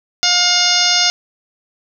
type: harmonic tone with a mistuned harmonic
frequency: 712 Hz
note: F5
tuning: 33 cents sharp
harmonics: 1 / 2 / 3 / 4 / 5 / 6 / 7 / 8 / 9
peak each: -23 / -22 / -22 / -21 / -19 / -21 / -17 / -19 / -20 dBFS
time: 0.23-1.1 s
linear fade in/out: 0 ms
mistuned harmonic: 8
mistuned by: -42 cents
effects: none